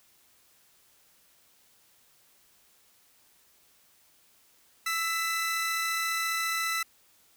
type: tone pair together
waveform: sawtooth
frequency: 1321.8 / 2000 Hz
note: E6 / B6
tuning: +4 / +21 cents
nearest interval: perfect fifth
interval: 717 cents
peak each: -27 dBFS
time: 4.86-6.83 s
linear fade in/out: 5 ms
effects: white hiss -63 dBFS RMS until 7.36 s